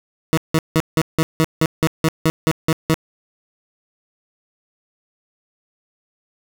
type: tone bursts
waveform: 20% pulse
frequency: 160 Hz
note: D#3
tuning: 49 cents sharp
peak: -8 dBFS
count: 13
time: 0.33-2.942 s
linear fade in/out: 0 ms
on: 44 ms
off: 170 ms
effects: none